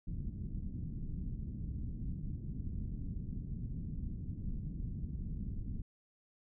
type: low-pass noise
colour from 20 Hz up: pink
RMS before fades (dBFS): -40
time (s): 0.07-5.82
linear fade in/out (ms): 5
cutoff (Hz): 220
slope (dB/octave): 24
effects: none